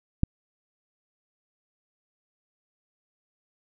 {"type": "click", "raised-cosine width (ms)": 5, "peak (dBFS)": -8, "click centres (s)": 0.234, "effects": []}